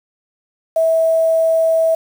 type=tone with quantisation; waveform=sine; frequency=651 Hz; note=E5; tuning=22 cents flat; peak=-11 dBFS; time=0.76-1.95 s; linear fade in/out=5 ms; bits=6; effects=none

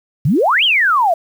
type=exponential two-way sweep; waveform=sine; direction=up then down; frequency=121.8 to 3322 to 638 Hz; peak=-10 dBFS; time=0.25-1.14 s; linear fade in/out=5 ms; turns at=0.64 s; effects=7-bit

